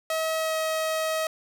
sawtooth tone with pitch glide, 640 to 635.6 Hz, D#5 to D#5, +49 to +37 cents, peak -21 dBFS, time 0.1-1.27 s, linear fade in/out 2 ms, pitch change -12 cents, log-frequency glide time 0.38-0.56 s, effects none

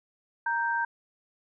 sine tone pair together, 932.3 / 1568 Hz, A#5 / G6, 0 / 0 cents, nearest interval major sixth, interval 900 cents, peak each -28 dBFS, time 0.46-0.85 s, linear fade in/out 5 ms, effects none

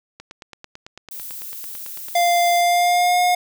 click train, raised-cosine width 0.2 ms, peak -20 dBFS, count 18, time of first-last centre 0.2-2.085 s, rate 9.02 Hz
violet noise, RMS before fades -33 dBFS, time 1.11-2.61 s, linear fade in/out 5 ms
square tone with pitch glide, 696 to 716.8 Hz, F5 to F5, -6 to +45 cents, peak -15 dBFS, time 2.15-3.35 s, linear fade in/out 5 ms, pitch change +51 cents, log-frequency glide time 2.55-3.2 s
effects none

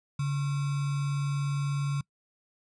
sine tone with sample-and-hold, 141.5 Hz, C#3, 36 cents sharp, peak -26 dBFS, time 0.19-2.01 s, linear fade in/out 5 ms, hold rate 1225 Hz, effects noise-tail reverb RT60 0.1 s tail -24 dB re dry + resampled to 22050 Hz

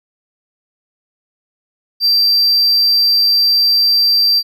triangle tone, 4699 Hz, D8, in tune, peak -8 dBFS, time 2-4.43 s, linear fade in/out 50 ms, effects none

